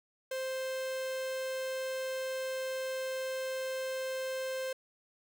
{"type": "tone", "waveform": "45% pulse", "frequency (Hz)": 523.3, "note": "C5", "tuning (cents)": 0, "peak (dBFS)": -34, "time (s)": [0.31, 4.73], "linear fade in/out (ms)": 5, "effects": ["11-bit"]}